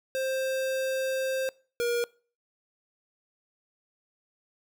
square tone pair in turn, 527 / 475.9 Hz, C5 / A#4, +12 / +36 cents, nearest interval major second, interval 176 cents, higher first, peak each -28 / -26 dBFS, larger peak second, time 0.15-1.49 / 1.8-2.04 s, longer first, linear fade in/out 0 ms, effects noise-tail reverb RT60 0.4 s tail -24 dB re dry

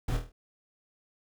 brown noise with echo, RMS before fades -29 dBFS, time 0.08-0.17 s, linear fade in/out 5 ms, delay 25 ms, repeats 6, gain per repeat -5 dB, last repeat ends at 0.32 s, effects none

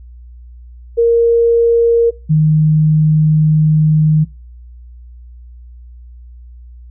sine tone pair in turn, 466.2 / 154.63 Hz, A#4 / D#3, 0 / -10 cents, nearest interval octave + perfect fifth, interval 1910 cents, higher first, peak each -7 dBFS, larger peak neither, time 0.97-2.11 / 2.29-4.25 s, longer second, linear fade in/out 20 ms, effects noise-tail reverb RT60 0.3 s tail -22 dB re dry + added 60 Hz sine -33 dBFS peak until 6.9 s

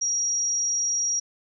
sine tone, 5690 Hz, F8, 31 cents sharp, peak -22 dBFS, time 0.01-1.2 s, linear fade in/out 10 ms, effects none

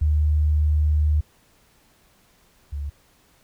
sine tone pair in turn, 75.6 / 71.81 Hz, D#2 / D2, -49 / -38 cents, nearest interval minor second, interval 89 cents, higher first, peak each -16 / -26 dBFS, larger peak first, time 0.01-1.21 / 2.72-2.9 s, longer first, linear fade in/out 10 ms, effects pink hiss -59 dBFS RMS until 3.43 s

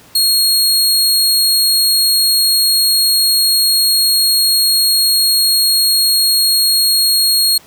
sawtooth tone, 4287 Hz, C8, 41 cents sharp, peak -7 dBFS, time 0.15-7.58 s, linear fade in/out 5 ms, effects pink hiss -43 dBFS RMS until 7.66 s + high-pass 80 Hz 12 dB/octave

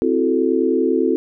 sine chord, F# half-diminished seventh, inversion second, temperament equal, 261.6 / 329.6 / 370 / 440 Hz, C4 / E4 / F#4 / A4, 0 / 0 / 0 / 0 cents, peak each -20 dBFS, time 0.02-1.16 s, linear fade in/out 0 ms, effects none

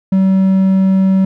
triangle tone, 190.9 Hz, G3, 46 cents flat, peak -6 dBFS, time 0.12-1.25 s, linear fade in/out 5 ms, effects none

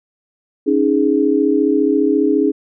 sine chord, C# suspended second, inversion none, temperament just, 277.2 / 311.8 / 415.8 Hz, C#4 / D#4 / G#4, 0 / +4 / +2 cents, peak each -16 dBFS, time 0.66-2.52 s, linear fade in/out 20 ms, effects none

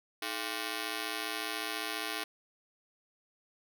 5% pulse ring-modulated tone, 370 Hz, F#4, in tune, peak -20 dBFS, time 0.22-2.24 s, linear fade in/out 5 ms, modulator 57.3 Hz, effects none

